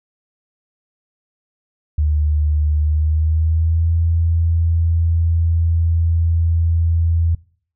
sine tone with pitch glide, 75.4 to 83.18 Hz, D2 to E2, +46 to +16 cents, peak -13 dBFS, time 1.98-7.35 s, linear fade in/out 5 ms, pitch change +170 cents, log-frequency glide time 2.76-3.91 s, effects noise-tail reverb RT60 0.5 s tail -23 dB re dry

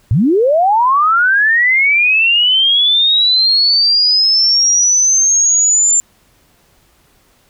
sine linear sweep, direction up, 89.7 to 7280 Hz, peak -8 dBFS, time 0.11-6 s, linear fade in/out 0 ms, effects pink hiss -53 dBFS RMS until 7.49 s

